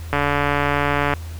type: click train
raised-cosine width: 0.5 ms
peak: -4 dBFS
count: 146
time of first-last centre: 0.13-1.137 s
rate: 144 Hz
effects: added 82 Hz sine -29 dBFS peak until 1.39 s + pink hiss -43 dBFS RMS until 1.39 s